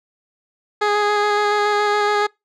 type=tone with vibrato; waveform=15% pulse; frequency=415.3 Hz; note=G#4; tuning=in tune; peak=-9 dBFS; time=0.81-2.27 s; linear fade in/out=10 ms; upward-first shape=square; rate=7.1 Hz; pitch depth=11 cents each way; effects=noise-tail reverb RT60 0.2 s tail -25 dB re dry + low-pass 4000 Hz 12 dB/octave